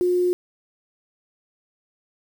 sine tone with quantisation, 358.6 Hz, F4, 46 cents sharp, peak -17 dBFS, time 0.01-0.33 s, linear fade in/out 0 ms, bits 7, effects none

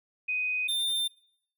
sine / square tone pair in turn, 2500 / 3598 Hz, D#7 / A7, +8 / +38 cents, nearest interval tritone, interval 630 cents, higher second, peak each -27 dBFS, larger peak neither, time 0.28-0.68 / 0.68-1.08 s, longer neither, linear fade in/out 10 ms, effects noise-tail reverb RT60 0.7 s tail -23 dB re dry

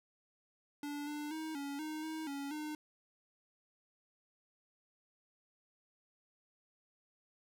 square tone with pitch steps, 290.3 / 296.4 / 316 / 281.6 / 309.8 / 316.2 / 280 / 304 Hz, D4 / D4 / D#4 / C#4 / D#4 / D#4 / C#4 / D#4, -20 / +16 / +27 / +27 / -7 / +28 / +18 / -40 cents, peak -40 dBFS, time 0.83-2.75 s, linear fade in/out 2 ms, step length 240 ms, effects none

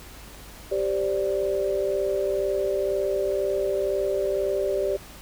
sine chord, G suspended fourth, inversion none, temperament equal with one note detuned, 392 / 523.3 / 585.3 Hz, G4 / C5 / D5, 0 / 0 / -6 cents, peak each -25 / -30 / -26 dBFS, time 0.71-4.97 s, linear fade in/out 10 ms, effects added 50 Hz sine -45 dBFS peak until 5.21 s + pink hiss -45 dBFS RMS until 5.21 s

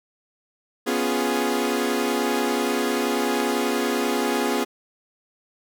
sawtooth chord, C# dominant seventh, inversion third, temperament equal, 246.9 / 277.2 / 349.2 / 415.3 Hz, B3 / C#4 / E#4 / G#4, 0 / 0 / 0 / 0 cents, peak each -22 / -24 / -24 / -22 dBFS, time 0.86-4.65 s, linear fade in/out 20 ms, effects none

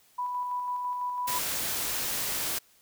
sine tone with tremolo, 987.8 Hz, B5, in tune, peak -28 dBFS, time 0.18-1.39 s, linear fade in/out 10 ms, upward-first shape square, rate 6 Hz, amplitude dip 25%
white noise, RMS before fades -31 dBFS, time 1.27-2.59 s, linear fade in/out 10 ms
effects white hiss -62 dBFS RMS until 2.81 s

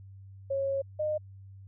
sine tone pair in turn, 547 / 611.3 Hz, C#5 / D#5, -23 / -31 cents, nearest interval major second, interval 192 cents, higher second, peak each -27 dBFS, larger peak neither, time 0.5-0.82 / 0.99-1.18 s, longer first, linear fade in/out 10 ms, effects added 97 Hz sine -46 dBFS peak until 1.67 s

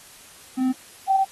triangle / sine tone pair in turn, 258.2 / 773.7 Hz, C4 / G5, -23 / -23 cents, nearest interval octave + perfect fifth, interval 1900 cents, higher second, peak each -16 dBFS, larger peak neither, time 0.57-0.73 / 1.08-1.25 s, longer second, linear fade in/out 20 ms, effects white hiss -47 dBFS RMS until 1.31 s + AAC 32 kbps

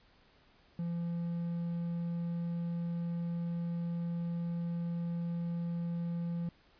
triangle tone, 170.5 Hz, F3, 41 cents flat, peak -31 dBFS, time 0.79-6.49 s, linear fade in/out 2 ms, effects pink hiss -65 dBFS RMS until 6.79 s + resampled to 11025 Hz

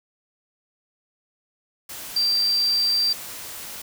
sine tone in noise, 4699 Hz, D8, in tune, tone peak -18 dBFS, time 2.16-3.13 s, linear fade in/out 5 ms, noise white, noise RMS -36 dBFS, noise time 1.89-3.82 s, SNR +15 dB, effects none

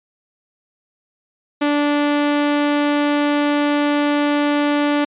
sawtooth tone, 291.8 Hz, D4, 11 cents flat, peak -11 dBFS, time 1.61-5.05 s, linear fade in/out 10 ms, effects resampled to 8000 Hz

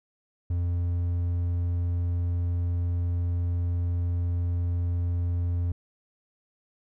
triangle tone, 87.1 Hz, F2, 4 cents flat, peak -22 dBFS, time 0.5-5.72 s, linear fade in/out 5 ms, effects none

